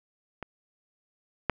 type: clicks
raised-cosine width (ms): 0.5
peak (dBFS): -21 / -9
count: 2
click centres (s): 0.427 / 1.497
effects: none